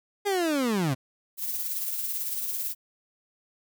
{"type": "linear sweep", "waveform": "30% pulse", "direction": "down", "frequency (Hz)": [415.3, 122], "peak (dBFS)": -21, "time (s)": [0.25, 0.95], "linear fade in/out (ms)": 20}
{"type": "noise with tremolo", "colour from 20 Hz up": "violet", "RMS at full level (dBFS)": -29, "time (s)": [1.37, 2.75], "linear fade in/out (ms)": 50, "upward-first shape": "triangle", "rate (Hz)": 18, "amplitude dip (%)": 45}
{"effects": []}